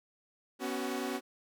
sawtooth chord, B suspended second, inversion none, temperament equal with one note detuned, 246.9 / 277.2 / 375.2 Hz, B3 / C#4 / F#4, 0 / 0 / +24 cents, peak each -34 dBFS, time 0.59-1.21 s, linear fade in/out 50 ms, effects none

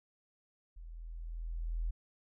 sine tone with level ramp, 41.34 Hz, E1, 6 cents sharp, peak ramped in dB -46 to -31 dBFS, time 0.76-1.91 s, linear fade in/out 10 ms, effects none

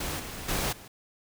pink noise with level steps, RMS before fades -33 / -39 / -29 / -48 dBFS, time 0-0.88 s, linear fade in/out 5 ms, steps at 0.19 / 0.48 / 0.72 s, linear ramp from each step 10 ms, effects none

